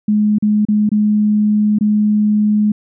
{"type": "tone with dropouts", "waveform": "sine", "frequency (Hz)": 210.5, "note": "G#3", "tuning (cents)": 24, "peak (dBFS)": -10, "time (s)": [0.08, 2.72], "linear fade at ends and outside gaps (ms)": 5, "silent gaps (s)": [[0.385, 0.424], [0.652, 0.685], [0.892, 0.916], [1.787, 1.809]], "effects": []}